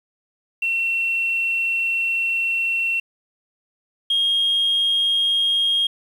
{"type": "tone pair in turn", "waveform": "sine", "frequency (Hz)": [2714, 3248], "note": ["E7", "G#7"], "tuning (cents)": [50, -39], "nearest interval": "minor third", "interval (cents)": 311, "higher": "second", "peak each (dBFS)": [-18, -15], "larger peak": "second", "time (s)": [[0.62, 3], [4.1, 5.87]], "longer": "first", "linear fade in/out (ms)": 5, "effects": ["tanh soft clip ceiling -13 dBFS", "8-bit"]}